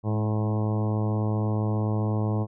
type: harmonic tone with a mistuned harmonic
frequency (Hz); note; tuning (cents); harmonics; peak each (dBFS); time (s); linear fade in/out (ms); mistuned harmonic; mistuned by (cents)
107.6; A2; -38; 1 / 2 / 3 / 4 / 5 / 6 / 7 / 8 / 9 / 10; -24 / -30 / -34 / -36 / -38 / -40 / -41 / -42 / -43 / -44; 0.03-2.47; 50; 2; -26
effects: none